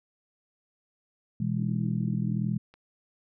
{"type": "chord", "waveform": "sine", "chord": "E major", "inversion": "second", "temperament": "just", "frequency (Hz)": [123.61, 164.81, 206], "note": ["B2", "E3", "G#3"], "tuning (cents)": [2, 0, -14], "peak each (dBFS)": -30, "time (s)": [1.4, 2.58], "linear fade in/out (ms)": 5}
{"type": "band-pass noise", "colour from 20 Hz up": "pink", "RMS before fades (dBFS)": -45, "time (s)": [1.57, 2.53], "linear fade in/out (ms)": 5, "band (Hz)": [280, 330], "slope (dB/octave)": 96}
{"type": "click", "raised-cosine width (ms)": 0.3, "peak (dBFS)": -37, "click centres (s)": 2.74}
{"effects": []}